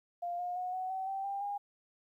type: tone with pitch steps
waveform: sine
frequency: 698.5 / 713.6 / 729 / 744.8 / 760.8 / 777.3 / 794.1 / 811.2 Hz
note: F5 / F5 / F#5 / F#5 / F#5 / G5 / G5 / G#5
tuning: 0 / +37 / -26 / +11 / +48 / -15 / +22 / -41 cents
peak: -34 dBFS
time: 0.22-1.58 s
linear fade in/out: 10 ms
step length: 170 ms
effects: 12-bit

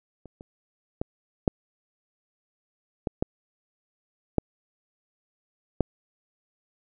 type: clicks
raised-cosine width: 2 ms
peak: -30 / -29 / -14 / -6 / -13 / -10 / -7 / -7 dBFS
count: 8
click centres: 0.257 / 0.409 / 1.015 / 1.478 / 3.072 / 3.225 / 4.383 / 5.807 s
effects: none

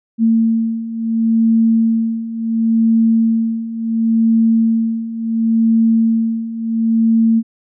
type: beating tone pair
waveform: sine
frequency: 225.6 / 226.31 Hz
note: A3 / A3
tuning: +44 / +49 cents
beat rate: 0.71 Hz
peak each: -17 / -13 dBFS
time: 0.18-7.43 s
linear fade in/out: 50 ms
effects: none

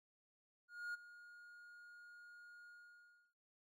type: tone with ADSR envelope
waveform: triangle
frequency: 1430 Hz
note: F6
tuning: 41 cents sharp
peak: -39 dBFS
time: 0.68-3.34 s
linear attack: 260 ms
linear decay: 18 ms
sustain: -16 dB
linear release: 660 ms
effects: none

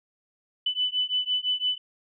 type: beating tone pair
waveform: sine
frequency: 2993 / 2998.9 Hz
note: F#7 / F#7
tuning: +19 / +23 cents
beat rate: 5.9 Hz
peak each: -27 dBFS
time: 0.66-1.78 s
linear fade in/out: 5 ms
effects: none

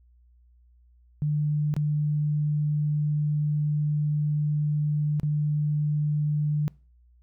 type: tone with dropouts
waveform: sine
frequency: 149.3 Hz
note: D3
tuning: 29 cents sharp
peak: -22 dBFS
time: 1.22-6.68 s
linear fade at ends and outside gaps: 0 ms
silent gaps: 1.74-1.765 / 5.198-5.232 s
effects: noise-tail reverb RT60 0.4 s tail -24 dB re dry + added 60 Hz sine -55 dBFS peak until 7.22 s

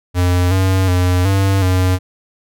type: tone with pitch steps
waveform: square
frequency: 89.4 / 94.5 / 90.1 / 97.3 / 92.2 Hz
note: F2 / F#2 / F#2 / G2 / F#2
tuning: +41 / +37 / -45 / -12 / -6 cents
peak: -12 dBFS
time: 0.14-1.99 s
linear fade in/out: 50 ms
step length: 370 ms
effects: none

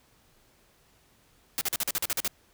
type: noise bursts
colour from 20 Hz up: white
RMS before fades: -28 dBFS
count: 10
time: 1.58-2.277 s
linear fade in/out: 0 ms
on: 31 ms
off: 43 ms
effects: pink hiss -63 dBFS RMS until 2.53 s

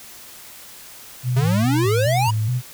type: tone with vibrato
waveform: sine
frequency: 116.54 Hz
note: A#2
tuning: in tune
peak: -18 dBFS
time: 1.23-2.62 s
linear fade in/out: 50 ms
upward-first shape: square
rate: 2.4 Hz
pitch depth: 120 cents each way
type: exponential sweep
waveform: square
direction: up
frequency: 130 to 987.8 Hz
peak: -19 dBFS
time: 1.36-2.31 s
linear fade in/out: 10 ms
effects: white hiss -41 dBFS RMS until 2.73 s

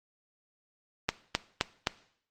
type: click train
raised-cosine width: 0.2 ms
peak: -7 dBFS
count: 4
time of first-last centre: 1.09-1.871 s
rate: 3.84 Hz
effects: noise-tail reverb RT60 0.6 s tail -17 dB re dry + Opus 32 kbps

